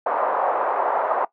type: band-pass noise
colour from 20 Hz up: pink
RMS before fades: -22 dBFS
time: 0.06-1.25 s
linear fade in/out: 5 ms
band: 590 to 1100 Hz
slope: 24 dB/octave
effects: noise-tail reverb RT60 0.1 s tail -18 dB re dry